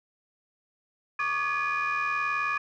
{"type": "tone cluster", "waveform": "sine", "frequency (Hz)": [1127, 1206, 1697, 2444], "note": ["C#6", "D6", "G#6", "D#7"], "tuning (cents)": [28, 46, 37, -32], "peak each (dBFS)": -30, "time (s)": [1.19, 2.58], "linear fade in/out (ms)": 5, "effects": ["tanh soft clip ceiling -20 dBFS"]}